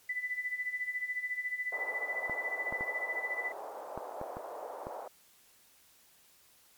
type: tone with tremolo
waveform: sine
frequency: 1993 Hz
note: B6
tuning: 15 cents sharp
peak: -30 dBFS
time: 0.09-3.52 s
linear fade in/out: 5 ms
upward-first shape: sine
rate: 14 Hz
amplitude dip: 75%
type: band-pass noise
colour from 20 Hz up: white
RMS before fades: -43 dBFS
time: 1.72-5.08 s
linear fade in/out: 5 ms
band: 490 to 830 Hz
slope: 24 dB/octave
type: clicks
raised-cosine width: 1 ms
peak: -24 dBFS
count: 7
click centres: 2.297 / 2.725 / 2.809 / 3.976 / 4.214 / 4.369 / 4.869 s
effects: white hiss -63 dBFS RMS until 6.77 s + MP3 96 kbps